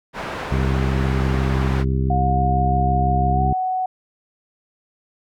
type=low-pass noise; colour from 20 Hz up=white; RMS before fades=-29 dBFS; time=0.13-1.85 s; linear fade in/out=50 ms; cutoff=1400 Hz; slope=12 dB/octave
type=harmonic tone; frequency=66 Hz; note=C2; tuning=16 cents sharp; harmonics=1 / 2 / 3 / 4 / 5 / 6; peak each=-20 / -21 / -26 / -32 / -33 / -30 dBFS; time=0.51-3.53 s; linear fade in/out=5 ms
type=tone with pitch glide; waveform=sine; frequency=719 to 743.9 Hz; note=F#5 to F#5; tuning=-50 to +9 cents; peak=-19 dBFS; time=2.1-3.86 s; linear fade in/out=5 ms; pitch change=+59 cents; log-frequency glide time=3.31-3.41 s
effects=none